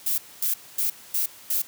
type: noise bursts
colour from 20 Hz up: violet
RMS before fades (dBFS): -24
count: 5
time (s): 0.06-1.62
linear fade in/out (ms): 5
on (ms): 120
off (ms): 240
effects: white hiss -47 dBFS RMS until 1.67 s + high-pass 80 Hz 12 dB/octave